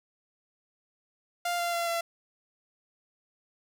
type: tone with pitch steps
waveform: sawtooth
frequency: 698.5 / 691.3 / 684.1 / 677 Hz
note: F5 / F5 / F5 / E5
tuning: 0 / -18 / -36 / +46 cents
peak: -24 dBFS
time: 1.45-2.01 s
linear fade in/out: 5 ms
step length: 140 ms
effects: none